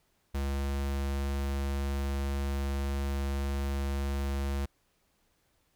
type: tone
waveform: square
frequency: 69.3 Hz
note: C#2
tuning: in tune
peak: -30 dBFS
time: 0.34-4.66 s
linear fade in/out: 10 ms
effects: pink hiss -72 dBFS RMS until 5.75 s